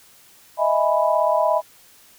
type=chord; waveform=sine; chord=E major seventh; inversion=third; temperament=equal; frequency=622.3 / 659.3 / 830.6 / 987.8 Hz; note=D#5 / E5 / G#5 / B5; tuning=0 / 0 / 0 / 0 cents; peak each=-20 / -21 / -25 / -21 dBFS; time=0.57-1.62 s; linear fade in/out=50 ms; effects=white hiss -51 dBFS RMS until 2.18 s